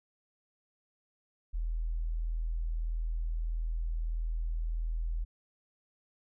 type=tone; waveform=sine; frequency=40.8 Hz; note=E1; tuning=17 cents flat; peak=-30 dBFS; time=1.53-5.25 s; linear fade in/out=20 ms; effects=none